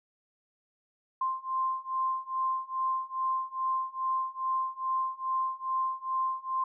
sine beating tone pair, 1046.5 / 1048.9 Hz, C6 / C6, 0 / +4 cents, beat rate 2.4 Hz, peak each -32 / -31 dBFS, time 1.21-6.64 s, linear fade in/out 5 ms, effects none

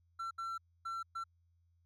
triangle tone bursts at uneven times, 1349 Hz, E6, 40 cents sharp, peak -36 dBFS, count 4, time 0.19-0.31 / 0.38-0.58 / 0.85-1.03 / 1.15-1.24 s, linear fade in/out 10 ms, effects added 85 Hz sine -69 dBFS peak until 1.85 s

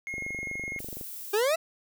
triangle tone, 2154 Hz, C7, 50 cents sharp, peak -31 dBFS, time 0.07-0.79 s, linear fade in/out 0 ms
click train, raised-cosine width 2 ms, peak -28 dBFS, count 22, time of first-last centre 0.14-1.011 s, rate 24.1 Hz
violet noise, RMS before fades -40 dBFS, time 0.79-1.41 s, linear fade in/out 5 ms
40% pulse exponential sweep, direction up, 395.6 to 674 Hz, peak -22 dBFS, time 1.33-1.56 s, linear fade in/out 10 ms
effects none

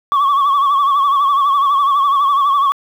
sine tone with vibrato, 1122 Hz, C#6, 21 cents sharp, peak -8 dBFS, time 0.12-2.72 s, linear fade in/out 0 ms, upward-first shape triangle, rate 12 Hz, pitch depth 85 cents each way, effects tanh soft clip ceiling -9 dBFS + 7-bit

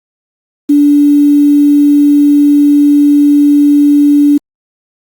sine tone with quantisation, 290 Hz, D4, 22 cents flat, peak -3 dBFS, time 0.69-4.38 s, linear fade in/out 10 ms, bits 5, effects Opus 48 kbps

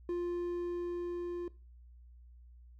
triangle tone with level ramp, 349.8 Hz, F4, 3 cents sharp, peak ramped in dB -30 to -34 dBFS, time 0.09-1.48 s, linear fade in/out 2 ms, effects noise-tail reverb RT60 0.3 s tail -19 dB re dry + added 60 Hz sine -53 dBFS peak until 2.79 s

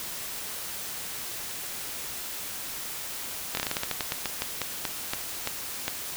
slowing click train, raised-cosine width 0.2 ms, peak -10 dBFS, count 18, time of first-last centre 3.55-5.88 s, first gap 22 ms, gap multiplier 1.2, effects white hiss -36 dBFS RMS until 6.16 s

